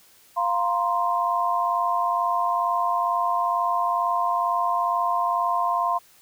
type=chord; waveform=sine; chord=F suspended fourth; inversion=none; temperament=equal with one note detuned; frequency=698.5 / 944.3 / 1046.5 Hz; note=F5 / Bb5 / C6; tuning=0 / +22 / 0 cents; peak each=-25 / -27 / -23 dBFS; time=0.36-5.99 s; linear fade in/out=20 ms; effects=white hiss -55 dBFS RMS until 6.21 s